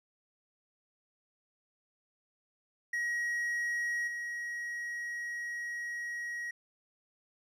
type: tone with level steps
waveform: triangle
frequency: 1900 Hz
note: A#6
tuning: 33 cents sharp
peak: -29 / -34 dBFS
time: 2.93-6.51 s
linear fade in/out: 5 ms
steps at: 4.07 s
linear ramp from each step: 10 ms
effects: resampled to 32000 Hz